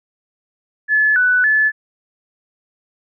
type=tone with pitch steps; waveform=sine; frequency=1722 / 1490 / 1730 Hz; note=A6 / F#6 / A6; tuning=-38 / +12 / -30 cents; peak=-11 dBFS; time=0.88-1.72 s; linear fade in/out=50 ms; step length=280 ms; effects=none